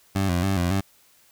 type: tone with vibrato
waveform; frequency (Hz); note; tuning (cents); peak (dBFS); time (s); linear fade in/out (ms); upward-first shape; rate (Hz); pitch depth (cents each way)
20% pulse; 92.3; F#2; -4; -16; 0.15-0.81; 10; square; 3.6; 89
effects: white hiss -58 dBFS RMS until 1.31 s